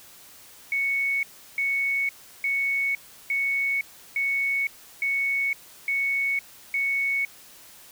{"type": "tone bursts", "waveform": "sine", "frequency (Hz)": 2217, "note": "C#7", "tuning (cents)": 0, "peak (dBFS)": -22, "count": 8, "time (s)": [0.72, 7.25], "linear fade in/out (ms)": 2, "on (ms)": 510, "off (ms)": 350, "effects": ["white hiss -49 dBFS RMS until 7.91 s"]}